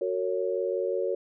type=chord; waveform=sine; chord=F# major; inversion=none; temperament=equal with one note detuned; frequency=370 / 455.8 / 554.4 Hz; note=F#4 / A#4 / C#5; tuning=0 / -39 / 0 cents; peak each=-30 dBFS; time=0.01-1.15 s; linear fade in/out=5 ms; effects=none